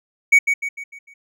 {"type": "tone with echo", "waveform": "triangle", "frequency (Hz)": 2245, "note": "C#7", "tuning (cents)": 21, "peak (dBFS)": -6, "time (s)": [0.32, 0.39], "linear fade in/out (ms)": 10, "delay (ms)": 150, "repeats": 5, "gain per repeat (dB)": -7, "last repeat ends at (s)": 1.14, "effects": []}